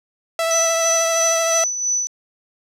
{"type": "tone with vibrato", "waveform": "sawtooth", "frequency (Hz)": 659.3, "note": "E5", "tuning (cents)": 0, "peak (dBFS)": -14, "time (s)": [0.39, 1.64], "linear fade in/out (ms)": 2, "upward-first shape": "triangle", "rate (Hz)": 13, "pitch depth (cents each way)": 18}
{"type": "tone with tremolo", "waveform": "sine", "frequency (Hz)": 5980, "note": "F#8", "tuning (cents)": 17, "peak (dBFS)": -16, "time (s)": [0.51, 2.07], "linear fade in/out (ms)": 0, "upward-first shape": "sine", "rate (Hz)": 3, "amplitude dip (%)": 55}
{"effects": ["low-pass 12000 Hz 12 dB/octave"]}